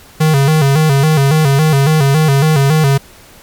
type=tone with vibrato; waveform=square; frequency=146.83 Hz; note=D3; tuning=in tune; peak=-8 dBFS; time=0.2-2.98 s; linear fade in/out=10 ms; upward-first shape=square; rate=3.6 Hz; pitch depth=110 cents each way; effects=pink hiss -40 dBFS RMS until 3.42 s + MP3 96 kbps